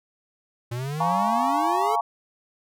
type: exponential sweep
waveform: square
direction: up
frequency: 115.9 to 451.4 Hz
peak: -28 dBFS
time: 0.71-1.96 s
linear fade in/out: 10 ms
type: chord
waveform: sine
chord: Bb minor seventh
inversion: second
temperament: just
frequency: 699.2 / 839.1 / 932.3 / 1118.8 Hz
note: F5 / Ab5 / Bb5 / Db6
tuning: +2 / +18 / 0 / +16 cents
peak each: -26 dBFS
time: 1-2.01 s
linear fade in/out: 5 ms
effects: none